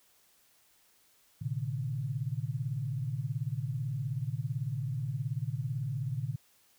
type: tone cluster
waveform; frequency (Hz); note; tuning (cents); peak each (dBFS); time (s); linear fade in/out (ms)
sine; 114.2 / 131.6 / 150; A#2 / C3 / D3; -35 / +10 / +37; -36 / -35 / -37; 1.41-6.36; 10
effects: white hiss -66 dBFS RMS until 6.78 s